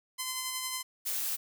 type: tone with tremolo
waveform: 5% pulse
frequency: 1029 Hz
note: C6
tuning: 29 cents flat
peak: -20 dBFS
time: 0.18-0.83 s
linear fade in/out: 20 ms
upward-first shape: sine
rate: 11 Hz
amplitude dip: 30%
type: noise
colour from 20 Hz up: blue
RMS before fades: -33 dBFS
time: 1.05-1.37 s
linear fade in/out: 20 ms
effects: none